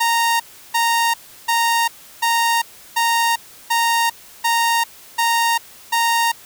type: tone bursts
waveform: sawtooth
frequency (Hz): 927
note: A#5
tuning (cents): -10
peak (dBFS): -11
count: 9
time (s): 0-6.32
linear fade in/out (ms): 10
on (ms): 400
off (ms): 340
effects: white hiss -43 dBFS RMS until 6.45 s